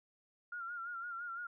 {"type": "tone with vibrato", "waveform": "sine", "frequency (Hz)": 1396.9, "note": "F6", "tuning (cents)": 0, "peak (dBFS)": -40, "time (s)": [0.52, 1.47], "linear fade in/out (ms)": 5, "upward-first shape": "sine", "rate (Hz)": 5.9, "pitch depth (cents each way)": 60, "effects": []}